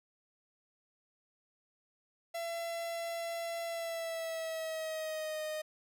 45% pulse tone with pitch glide, 674 to 618.1 Hz, E5 to D#5, +38 to -12 cents, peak -36 dBFS, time 2.34-5.62 s, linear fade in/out 10 ms, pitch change -150 cents, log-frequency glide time 3.65-5.42 s, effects none

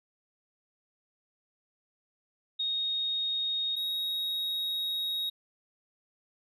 sine / triangle tone pair in turn, 3729 / 3775 Hz, A#7 / A#7, 0 / +21 cents, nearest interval unison, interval 21 cents, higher second, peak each -28 dBFS, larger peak neither, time 2.59-3.76 / 3.76-5.3 s, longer second, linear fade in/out 10 ms, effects none

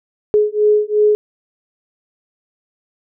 sine beating tone pair, 420 / 422.8 Hz, G#4 / G#4, +19 / +31 cents, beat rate 2.8 Hz, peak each -14 dBFS, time 0.34-1.15 s, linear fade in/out 0 ms, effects none

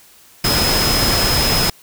sine tone in noise, 5110 Hz, D#8, 45 cents sharp, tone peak -18 dBFS, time 0.44-1.7 s, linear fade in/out 5 ms, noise pink, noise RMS -17 dBFS, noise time 0.44-1.7 s, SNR -4 dB, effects white hiss -47 dBFS RMS until 1.82 s

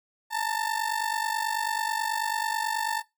30% pulse ring-modulated tone, 892 Hz, A5, 23 cents sharp, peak -21 dBFS, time 0.3-3.03 s, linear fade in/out 50 ms, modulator 24.6 Hz, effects noise-tail reverb RT60 0.2 s tail -19 dB re dry

